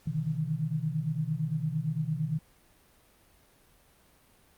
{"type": "tone cluster", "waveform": "sine", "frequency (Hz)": [126.7, 151.5, 160.3], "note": ["B2", "D#3", "E3"], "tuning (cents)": [45, -46, -48], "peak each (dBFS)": [-36, -32, -31], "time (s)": [0.07, 2.39], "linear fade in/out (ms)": 5, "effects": ["pink hiss -62 dBFS RMS until 4.57 s", "Opus 48 kbps"]}